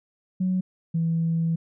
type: tone pair in turn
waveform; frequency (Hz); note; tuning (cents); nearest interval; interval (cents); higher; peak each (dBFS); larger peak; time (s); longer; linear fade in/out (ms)
sine; 185 / 164.8; F#3 / E3; 0 / 0; major second; 200; first; -20; neither; 0.4-0.61 / 0.94-1.56; second; 10
effects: tanh soft clip ceiling -16 dBFS